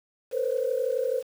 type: tone cluster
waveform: sine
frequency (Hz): 460.1 / 507 / 539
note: A#4 / B4 / C#5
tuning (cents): -23 / +45 / -49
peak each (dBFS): -29 / -26 / -30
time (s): 0.31-1.23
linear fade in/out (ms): 50
effects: tanh soft clip ceiling -15 dBFS + 8-bit